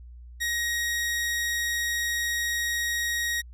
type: tone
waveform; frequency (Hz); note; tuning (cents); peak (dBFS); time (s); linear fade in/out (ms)
sawtooth; 1886; A#6; +20; -22; 0.4-3.42; 20
effects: added 60 Hz sine -42 dBFS peak until 3.53 s + resampled to 32000 Hz